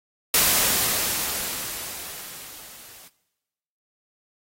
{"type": "noise with level ramp", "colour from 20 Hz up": "white", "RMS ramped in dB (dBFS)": [-17, -47], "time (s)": [0.34, 3.08], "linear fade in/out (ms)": 2, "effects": ["noise-tail reverb RT60 1.0 s tail -18 dB re dry", "AAC 48 kbps"]}